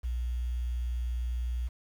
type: tone with quantisation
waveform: sine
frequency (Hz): 60.4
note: B1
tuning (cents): -38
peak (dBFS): -29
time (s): 0.03-1.69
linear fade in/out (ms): 20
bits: 9
effects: none